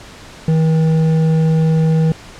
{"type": "tone with hard clipping", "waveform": "sine", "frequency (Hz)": 160, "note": "D#3", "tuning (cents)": 49, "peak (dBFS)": -12, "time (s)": [0.48, 2.12], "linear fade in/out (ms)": 2, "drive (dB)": 7, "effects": ["pink hiss -37 dBFS RMS until 2.39 s", "low-pass 7000 Hz 12 dB/octave"]}